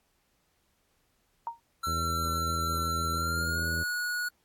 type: tone with exponential decay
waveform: sine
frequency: 930 Hz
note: A#5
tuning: 4 cents flat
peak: -27 dBFS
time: 1.47-1.6 s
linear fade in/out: 1 ms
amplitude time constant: 28 ms
type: tone with pitch glide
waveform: square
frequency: 1351 to 1456.4 Hz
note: E6 to F#6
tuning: +42 to -28 cents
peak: -30 dBFS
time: 1.83-4.29 s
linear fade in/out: 10 ms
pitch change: +130 cents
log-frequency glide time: 3.12-3.68 s
type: harmonic tone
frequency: 82.41 Hz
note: E2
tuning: in tune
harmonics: 1 / 2 / 3 / 4 / 5 / 6 / 7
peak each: -33 / -39 / -43 / -45 / -47 / -49 / -50 dBFS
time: 1.86-3.84 s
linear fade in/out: 20 ms
effects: pink hiss -72 dBFS RMS until 4.44 s + AAC 64 kbps